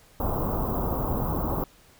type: band-stop noise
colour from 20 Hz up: pink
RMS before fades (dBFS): -27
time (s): 0.2-1.64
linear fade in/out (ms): 2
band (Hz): 1200 to 15000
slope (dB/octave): 48
effects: pink hiss -56 dBFS RMS until 1.99 s